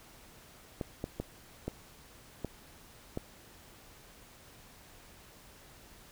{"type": "clicks", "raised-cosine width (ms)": 2, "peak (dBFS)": -21, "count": 6, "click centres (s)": [0.812, 1.041, 1.2, 1.68, 2.447, 3.174], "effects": ["pink hiss -56 dBFS RMS until 6.11 s"]}